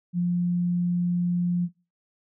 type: tone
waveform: sine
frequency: 175.8 Hz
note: F3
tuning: 12 cents sharp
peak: -21 dBFS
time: 0.13-1.69 s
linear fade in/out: 50 ms
effects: noise-tail reverb RT60 0.3 s tail -21 dB re dry